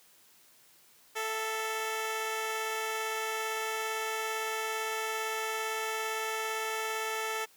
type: tone pair together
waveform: 10% pulse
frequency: 440.1 / 669 Hz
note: A4 / E5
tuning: 0 / +25 cents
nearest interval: perfect fifth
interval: 725 cents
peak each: -24 / -34 dBFS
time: 1.15-7.46 s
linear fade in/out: 20 ms
effects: white hiss -61 dBFS RMS until 7.56 s + high-pass 100 Hz 12 dB/octave